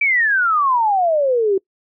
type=exponential sweep; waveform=sine; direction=down; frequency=2349 to 374.5 Hz; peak=-13 dBFS; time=0.01-1.58 s; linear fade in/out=5 ms; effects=noise-tail reverb RT60 0.1 s tail -24 dB re dry